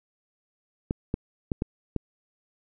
clicks, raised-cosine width 3 ms, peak -13 dBFS, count 5, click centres 0.909 / 1.141 / 1.518 / 1.621 / 1.963 s, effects none

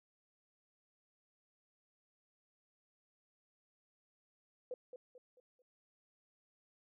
sine tone with echo, 501 Hz, B4, 25 cents sharp, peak -39 dBFS, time 4.71-4.74 s, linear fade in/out 2 ms, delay 220 ms, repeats 4, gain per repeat -8 dB, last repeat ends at 5.62 s, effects none

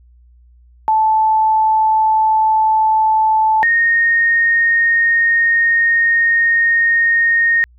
sine tone pair in turn, 874 / 1851.9 Hz, A5 / A#6, -12 / -12 cents, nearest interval octave + minor second, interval 1300 cents, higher second, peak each -10 dBFS, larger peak neither, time 0.88-3.63 / 3.63-7.64 s, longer second, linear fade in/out 0 ms, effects added 60 Hz sine -44 dBFS peak until 7.78 s

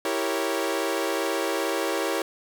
sawtooth chord, E diminished seventh, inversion none, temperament equal, 329.6 / 392 / 466.2 / 554.4 Hz, E4 / G4 / Bb4 / Db5, 0 / 0 / 0 / 0 cents, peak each -26 / -26 / -27 / -26 dBFS, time 0.05-2.22 s, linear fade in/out 2 ms, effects none

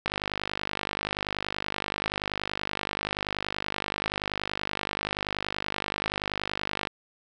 click train, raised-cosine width 0.3 ms, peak -12 dBFS, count 345, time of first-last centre 0.06-6.872 s, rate 50.5 Hz, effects none

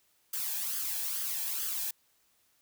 blue noise with flanger, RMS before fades -34 dBFS, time 0.33-1.91 s, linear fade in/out 5 ms, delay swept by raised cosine 0.62 to 1.23 ms, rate 2.3 Hz, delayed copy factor +0.55, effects white hiss -70 dBFS RMS until 2.61 s

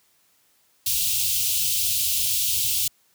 white band-stop noise, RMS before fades -23 dBFS, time 0.86-2.88 s, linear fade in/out 5 ms, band 130 to 2700 Hz, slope 48 dB/octave, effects white hiss -63 dBFS RMS until 3.14 s + high-pass 60 Hz 12 dB/octave

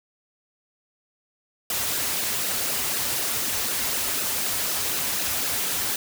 white noise with flanger, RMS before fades -26 dBFS, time 1.7-5.96 s, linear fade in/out 2 ms, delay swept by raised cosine 0.88 to 6.38 ms, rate 4 Hz, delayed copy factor -0.85, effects none

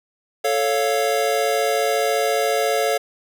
square chord, A augmented, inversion none, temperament equal, 440 / 554.4 / 698.5 Hz, A4 / C#5 / E#5, 0 / 0 / 0 cents, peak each -23 dBFS, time 0.44-2.98 s, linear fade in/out 10 ms, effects none

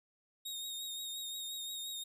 sawtooth tone with vibrato, 3729 Hz, A#7, in tune, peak -37 dBFS, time 0.45-2.04 s, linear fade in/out 10 ms, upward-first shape sine, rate 5.7 Hz, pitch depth 31 cents each way, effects none

